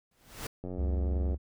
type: noise with exponential growth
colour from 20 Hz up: pink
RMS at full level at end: -35 dBFS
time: 0.11-0.47 s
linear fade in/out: 5 ms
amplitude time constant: 77 ms
type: click train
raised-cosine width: 2 ms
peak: -26 dBFS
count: 65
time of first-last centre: 0.64-1.343 s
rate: 91 Hz
type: tone with vibrato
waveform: triangle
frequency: 69.3 Hz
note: C#2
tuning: in tune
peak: -25 dBFS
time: 0.76-1.38 s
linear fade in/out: 50 ms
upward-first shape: sine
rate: 18 Hz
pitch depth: 15 cents each way
effects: none